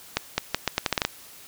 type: accelerating click train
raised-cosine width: 0.2 ms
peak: -4 dBFS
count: 10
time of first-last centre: 0.17-1.05 s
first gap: 210 ms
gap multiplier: 0.79
effects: white hiss -47 dBFS RMS until 1.47 s